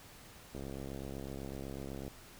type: click train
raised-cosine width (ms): 2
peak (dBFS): -30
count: 105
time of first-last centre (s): 0.55-2.079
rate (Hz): 68
effects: pink hiss -55 dBFS RMS until 2.39 s